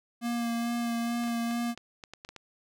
square tone with vibrato, 235 Hz, A#3, 14 cents sharp, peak -29 dBFS, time 0.21-1.75 s, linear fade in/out 50 ms, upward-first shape sine, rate 2.3 Hz, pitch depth 16 cents each way
clicks, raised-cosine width 0.2 ms, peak -26 dBFS, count 9, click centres 1.238 / 1.279 / 1.511 / 1.776 / 2.038 / 2.136 / 2.249 / 2.29 / 2.363 s
effects none

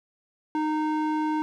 square tone with band-pass filter, 308.3 Hz, D#4, 16 cents flat, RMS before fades -26 dBFS, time 0.55-1.42 s, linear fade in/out 0 ms, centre 640 Hz, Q 4.4, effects none

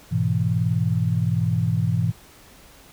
sine chord, E major, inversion first, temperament equal, 103.83 / 123.47 / 164.81 Hz, G#2 / B2 / E3, 0 / 0 / 0 cents, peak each -23 dBFS, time 0.11-2.12 s, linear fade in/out 20 ms, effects pink hiss -49 dBFS RMS until 2.92 s

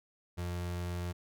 35% pulse tone, 88 Hz, F2, 14 cents sharp, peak -33 dBFS, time 0.37-1.13 s, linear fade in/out 20 ms, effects none

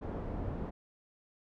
pink low-pass noise, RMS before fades -38 dBFS, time 0.01-0.71 s, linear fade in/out 20 ms, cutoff 680 Hz, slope 12 dB/octave, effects none

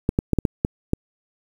clicks, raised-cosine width 3 ms, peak -5 dBFS, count 7, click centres 0.091 / 0.189 / 0.333 / 0.387 / 0.452 / 0.649 / 0.934 s, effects 7-bit

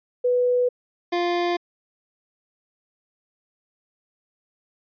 sine / 25% pulse tone pair in turn, 493.9 / 349.2 Hz, B4 / F4, 0 / 0 cents, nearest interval tritone, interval 600 cents, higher first, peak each -17 dBFS, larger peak neither, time 0.24-0.69 / 1.12-1.57 s, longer neither, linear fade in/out 10 ms, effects resampled to 11025 Hz

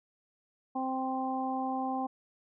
harmonic tone, 261.6 Hz, C4, in tune, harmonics 1 / 2 / 3 / 4, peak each -34 / -42 / -33 / -40 dBFS, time 0.75-2.07 s, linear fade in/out 10 ms, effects none

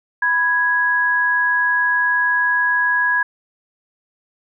sine tone pair together, 987.8 / 1661.2 Hz, B5 / G#6, 0 / 0 cents, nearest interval major sixth, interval 900 cents, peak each -21 / -15 dBFS, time 0.22-3.23 s, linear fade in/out 5 ms, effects none

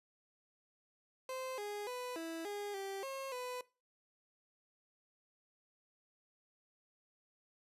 30% pulse tone with pitch steps, 519 / 413 / 497.2 / 328.2 / 409.4 / 390.8 / 539 / 498.9 Hz, C5 / G#4 / B4 / E4 / G#4 / G4 / C#5 / B4, -14 / -10 / +12 / -8 / -25 / -5 / -49 / +17 cents, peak -38 dBFS, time 1.29-3.61 s, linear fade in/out 2 ms, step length 290 ms, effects noise-tail reverb RT60 0.3 s tail -20 dB re dry + resampled to 32000 Hz

